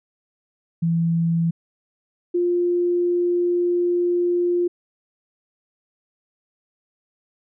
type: tone pair in turn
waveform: sine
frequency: 166.8 / 351.2 Hz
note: E3 / F4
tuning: +21 / +10 cents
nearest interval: octave + minor second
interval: 1289 cents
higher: second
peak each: -17 dBFS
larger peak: neither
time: 0.82-1.51 / 2.34-4.68 s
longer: second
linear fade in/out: 10 ms
effects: none